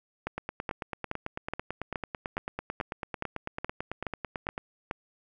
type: two click trains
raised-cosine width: 0.5 ms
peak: -18 / -16 dBFS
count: 39 / 12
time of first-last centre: 0.38-4.579 / 0.27-4.911 s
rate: 9.05 / 2.37 Hz
effects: none